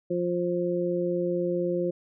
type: harmonic tone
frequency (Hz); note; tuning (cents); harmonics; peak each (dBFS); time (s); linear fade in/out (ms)
175.9; F3; +13; 1 / 2 / 3; -31 / -27 / -29; 0.1-1.91; 10
effects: none